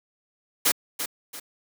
white noise with echo, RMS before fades -20 dBFS, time 0.65-0.72 s, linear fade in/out 10 ms, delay 340 ms, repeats 2, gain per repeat -9 dB, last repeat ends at 1.4 s, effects high-pass 200 Hz 12 dB/octave

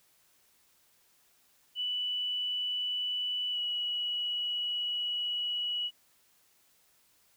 sine tone with pitch glide, 2970 to 2929 Hz, F#7 to F#7, +6 to -18 cents, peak -30 dBFS, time 1.75-5.91 s, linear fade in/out 50 ms, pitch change -24 cents, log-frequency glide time 3.51-3.58 s, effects white hiss -67 dBFS RMS until 7.36 s

